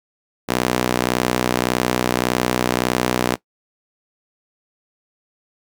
sawtooth tone with high-pass filter, 61.74 Hz, B1, in tune, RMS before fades -20 dBFS, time 0.48-3.36 s, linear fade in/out 20 ms, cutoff 270 Hz, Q 0.8, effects noise-tail reverb RT60 0.1 s tail -19 dB re dry

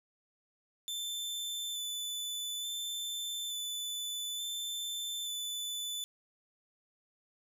sawtooth tone with vibrato, 3518 Hz, A7, 1 cent flat, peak -33 dBFS, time 0.88-6.04 s, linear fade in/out 0 ms, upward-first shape square, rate 0.57 Hz, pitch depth 12 cents each way, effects none

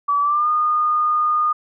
sine tone with pitch glide, 1148 to 1223.3 Hz, D6 to D#6, -40 to -30 cents, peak -15 dBFS, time 0.08-1.53 s, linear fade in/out 10 ms, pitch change +110 cents, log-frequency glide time 0.21-0.49 s, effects none

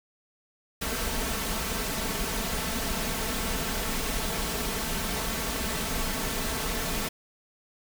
pink noise with comb filter, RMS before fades -30 dBFS, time 0.81-7.09 s, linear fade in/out 10 ms, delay 4.5 ms, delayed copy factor +0.6, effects none

